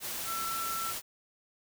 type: tone in noise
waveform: sine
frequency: 1339 Hz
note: E6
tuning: 27 cents sharp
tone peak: -34 dBFS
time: 0.25-0.94 s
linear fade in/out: 50 ms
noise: white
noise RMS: -37 dBFS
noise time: 0-1.02 s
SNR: 0 dB
effects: none